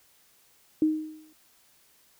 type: tone with exponential decay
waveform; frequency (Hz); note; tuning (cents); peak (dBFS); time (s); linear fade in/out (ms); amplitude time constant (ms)
sine; 311.1; D#4; 0; -17; 0.82-1.33; 2; 110
effects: white hiss -62 dBFS RMS until 2.19 s